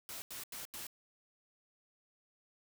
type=noise bursts; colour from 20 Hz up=white; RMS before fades=-45 dBFS; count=4; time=0.09-0.868 s; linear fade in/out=0 ms; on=130 ms; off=86 ms; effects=none